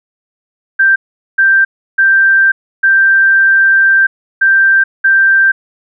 sine tone bursts at uneven times, 1572 Hz, G6, 4 cents sharp, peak -5 dBFS, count 6, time 0.79-0.96 / 1.38-1.65 / 1.98-2.52 / 2.83-4.07 / 4.41-4.84 / 5.04-5.52 s, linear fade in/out 10 ms, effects none

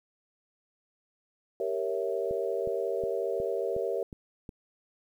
sine chord, G diminished seventh, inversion none, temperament equal, 392 / 466.2 / 554.4 / 659.3 Hz, G4 / Bb4 / Db5 / Fb5, 0 / 0 / 0 / 0 cents, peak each -33 / -32 / -34 / -36 dBFS, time 1.6-4.03 s, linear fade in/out 2 ms
click train, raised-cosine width 3 ms, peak -28 dBFS, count 7, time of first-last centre 2.31-4.492 s, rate 2.75 Hz
effects 10-bit

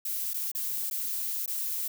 violet noise with dropouts, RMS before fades -32 dBFS, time 0.05-1.88 s, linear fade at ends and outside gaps 5 ms, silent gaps 0.335-0.341 / 0.517-0.549 / 0.9-0.91 / 1.461-1.477 s, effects none

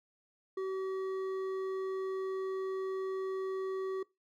triangle tone with hard clipping, 380.8 Hz, F#4, 50 cents sharp, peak -35 dBFS, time 0.57-4.03 s, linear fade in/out 5 ms, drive 11 dB, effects noise-tail reverb RT60 0.2 s tail -21 dB re dry

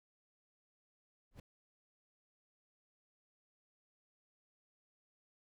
brown noise with exponential growth, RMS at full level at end -41 dBFS, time 1.31-1.4 s, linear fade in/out 5 ms, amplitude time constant 19 ms, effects none

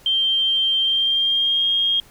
sine tone with pitch glide, 3153 to 3240 Hz, G7 to G#7, +9 to -43 cents, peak -16 dBFS, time 0.06-2 s, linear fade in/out 2 ms, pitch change +48 cents, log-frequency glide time 0.8-1.65 s, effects pink hiss -50 dBFS RMS until 2.1 s

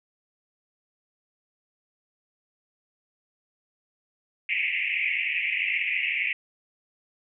white band-pass noise, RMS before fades -27 dBFS, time 4.49-6.33 s, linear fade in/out 2 ms, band 2000 to 2700 Hz, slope 96 dB/octave, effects none

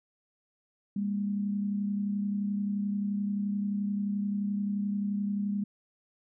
sine tone pair together, 201.6 / 233.1 Hz, G3 / A#3, +49 / 0 cents, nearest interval minor third, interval 251 cents, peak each -28 / -38 dBFS, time 0.96-5.64 s, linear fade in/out 5 ms, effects none

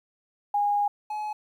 sine / triangle tone pair in turn, 820 / 847.9 Hz, G#5 / G#5, -22 / +36 cents, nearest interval minor second, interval 58 cents, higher second, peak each -21 / -27 dBFS, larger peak first, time 0.54-0.88 / 1.1-1.33 s, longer first, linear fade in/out 5 ms, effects 10-bit

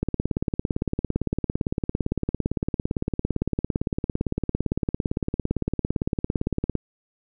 click train, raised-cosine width 3 ms, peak -10 dBFS, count 120, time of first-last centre 0.03-6.753 s, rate 17.7 Hz, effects none

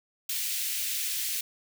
white high-pass noise, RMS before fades -31 dBFS, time 0.29-1.41 s, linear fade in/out 5 ms, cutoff 2100 Hz, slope 24 dB/octave, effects none

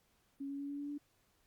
sine tone with pitch steps, 277.2 / 279.8 / 282.4 / 285 / 287.6 / 290.3 Hz, C#4 / C#4 / C#4 / C#4 / D4 / D4, 0 / +16 / +32 / +48 / -36 / -20 cents, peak -39 dBFS, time 0.4-0.982 s, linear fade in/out 10 ms, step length 97 ms, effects pink hiss -74 dBFS RMS until 1.46 s + Opus 48 kbps

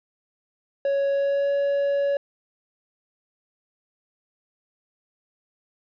triangle tone with pitch glide, 556 to 562.5 Hz, C#5 to C#5, +5 to +25 cents, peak -18 dBFS, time 0.85-2.17 s, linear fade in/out 2 ms, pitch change +20 cents, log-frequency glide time 1.11-1.5 s, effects resampled to 11025 Hz + 10-bit

